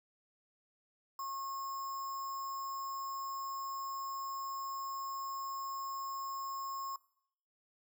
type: tone with sample-and-hold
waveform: sine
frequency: 1086 Hz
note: C#6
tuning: 36 cents flat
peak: -38 dBFS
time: 1.19-6.96 s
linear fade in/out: 2 ms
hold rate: 6300 Hz
effects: noise-tail reverb RT60 0.7 s tail -20 dB re dry